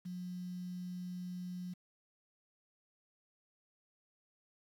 sine tone with quantisation, 180 Hz, F#3, 47 cents flat, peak -40 dBFS, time 0.05-1.74 s, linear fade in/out 10 ms, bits 10, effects none

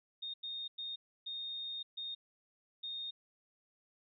sine tone bursts at uneven times, 3687 Hz, A#7, 20 cents flat, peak -39 dBFS, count 6, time 0.22-0.34 / 0.43-0.68 / 0.78-0.96 / 1.26-1.83 / 1.97-2.15 / 2.83-3.11 s, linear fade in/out 10 ms, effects none

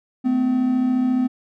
triangle tone pair together, 220.8 / 255.1 Hz, A3 / C4, +6 / -44 cents, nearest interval major second, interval 250 cents, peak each -24 / -15 dBFS, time 0.24-1.28 s, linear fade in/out 20 ms, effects none

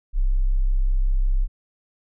sine tone, 32.7 Hz, C1, in tune, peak -16 dBFS, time 0.13-1.48 s, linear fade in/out 50 ms, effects none

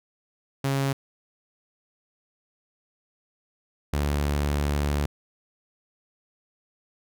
sawtooth tone pair in turn, 137 / 72.57 Hz, C#3 / D2, -20 / -20 cents, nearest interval major seventh, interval 1100 cents, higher first, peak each -19 dBFS, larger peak neither, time 0.64-0.93 / 3.93-5.06 s, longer second, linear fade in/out 5 ms, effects none

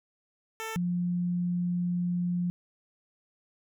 10% pulse / sine tone pair in turn, 444.5 / 176.4 Hz, A4 / F3, +18 / +18 cents, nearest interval octave + major third, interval 1600 cents, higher first, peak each -26 dBFS, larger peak neither, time 0.6-0.76 / 0.76-2.5 s, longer second, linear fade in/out 0 ms, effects none

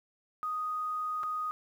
sine tone with dropouts, 1244.5 Hz, D#6, in tune, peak -31 dBFS, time 0.43-1.51 s, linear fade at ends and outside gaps 0 ms, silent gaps 1.232-1.236 s, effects 10-bit

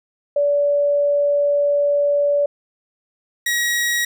sine / sawtooth tone pair in turn, 576 / 1904.1 Hz, D5 / A#6, -34 / +36 cents, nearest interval octave + major sixth, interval 2070 cents, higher second, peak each -14 dBFS, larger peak neither, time 0.36-2.46 / 3.46-4.05 s, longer first, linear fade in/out 5 ms, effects none

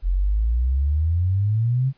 sine exponential sweep, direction up, 42.52 to 137.2 Hz, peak -17 dBFS, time 0.02-1.93 s, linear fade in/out 50 ms, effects pink hiss -62 dBFS RMS until 1.97 s + resampled to 11025 Hz

